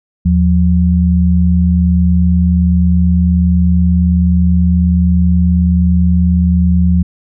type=tone pair together; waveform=sine; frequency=79.29 / 178 Hz; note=D#2 / F3; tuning=+33 / +33 cents; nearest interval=octave + major second; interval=1400 cents; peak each=-10 dBFS; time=0.25-7.03 s; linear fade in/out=10 ms; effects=none